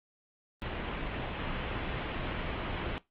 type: low-pass noise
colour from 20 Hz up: pink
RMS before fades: -36 dBFS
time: 0.62-2.98 s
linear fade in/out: 0 ms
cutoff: 3300 Hz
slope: 48 dB/octave
effects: noise-tail reverb RT60 0.2 s tail -20 dB re dry + Opus 24 kbps